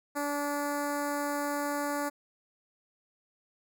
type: tone with notch filter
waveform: 10% pulse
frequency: 289 Hz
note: D4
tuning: 28 cents flat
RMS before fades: -32 dBFS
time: 0.15-2.1 s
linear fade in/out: 20 ms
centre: 3300 Hz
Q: 0.61
effects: none

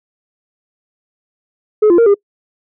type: tone with pitch steps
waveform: sine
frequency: 425.9 / 345.5 / 464.3 / 403.7 Hz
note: G#4 / F4 / A#4 / G#4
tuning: +44 / -19 / -7 / -49 cents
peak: -3 dBFS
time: 1.82-2.144 s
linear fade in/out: 10 ms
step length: 81 ms
effects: noise-tail reverb RT60 0.1 s tail -26 dB re dry + tanh soft clip ceiling -5 dBFS

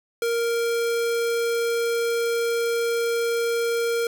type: tone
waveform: square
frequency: 466.2 Hz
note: A#4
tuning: in tune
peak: -22 dBFS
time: 0.22-4.07 s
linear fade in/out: 2 ms
effects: none

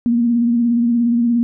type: tone with vibrato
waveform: sine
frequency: 236.4 Hz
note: A#3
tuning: 24 cents sharp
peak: -12 dBFS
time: 0.06-1.43 s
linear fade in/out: 0 ms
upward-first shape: sine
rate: 17 Hz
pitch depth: 39 cents each way
effects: none

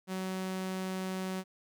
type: tone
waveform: sawtooth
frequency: 187.5 Hz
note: F#3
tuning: 23 cents sharp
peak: -30 dBFS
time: 0.07-1.44 s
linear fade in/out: 50 ms
effects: none

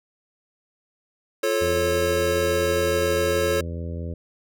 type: chord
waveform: square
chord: F augmented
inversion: none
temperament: just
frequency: 349.2 / 436.5 / 545.7 Hz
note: F4 / A4 / C#5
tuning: 0 / -14 / -27 cents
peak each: -29 / -25 / -24 dBFS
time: 1.43-3.61 s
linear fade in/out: 5 ms
type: harmonic tone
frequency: 84.3 Hz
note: E2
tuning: 39 cents sharp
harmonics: 1 / 2 / 3 / 4 / 5 / 6 / 7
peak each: -29 / -35 / -39 / -42 / -42 / -41 / -44 dBFS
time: 1.61-4.14 s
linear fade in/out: 5 ms
effects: none

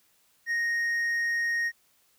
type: tone with hard clipping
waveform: sine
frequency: 1864.7 Hz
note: A#6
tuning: in tune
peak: -26 dBFS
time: 0.46-1.72 s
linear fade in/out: 50 ms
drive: 3 dB
effects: white hiss -66 dBFS RMS until 2.18 s

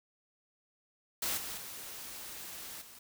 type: noise with level steps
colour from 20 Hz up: white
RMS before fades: -34 / -41 / -45 / -53 dBFS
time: 1.22-2.99 s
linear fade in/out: 5 ms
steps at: 1.37 / 1.57 / 2.81 s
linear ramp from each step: 10 ms
effects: none

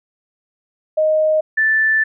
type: tone pair in turn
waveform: sine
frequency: 622.3 / 1760.1 Hz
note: D#5 / A6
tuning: 0 / 0 cents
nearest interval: octave + tritone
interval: 1800 cents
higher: second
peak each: -12 dBFS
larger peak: neither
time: 0.97-1.41 / 1.57-2.04 s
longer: second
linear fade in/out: 10 ms
effects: none

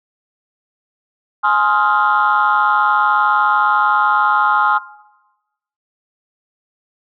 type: chord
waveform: sine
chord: F minor seventh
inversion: first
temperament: just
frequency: 838.1 / 1047.7 / 1257.2 / 1396.9 Hz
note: Ab5 / C6 / Eb6 / F6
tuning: +16 / +2 / +18 / 0 cents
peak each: -16 dBFS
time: 1.43-4.79 s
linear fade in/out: 20 ms
effects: noise-tail reverb RT60 1.0 s tail -18 dB re dry + tanh soft clip ceiling -4 dBFS

